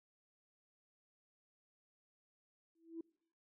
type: tone with exponential growth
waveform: sine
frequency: 329.6 Hz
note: E4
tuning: in tune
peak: -39 dBFS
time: 2.75-3.01 s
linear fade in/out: 5 ms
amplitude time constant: 55 ms
effects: noise-tail reverb RT60 0.7 s tail -26 dB re dry + tanh soft clip ceiling -35 dBFS